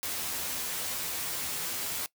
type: noise with comb filter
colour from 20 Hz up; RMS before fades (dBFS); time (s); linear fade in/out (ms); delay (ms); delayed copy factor
white; -34; 0.03-2.06; 0; 12; +0.7
effects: noise-tail reverb RT60 0.1 s tail -21 dB re dry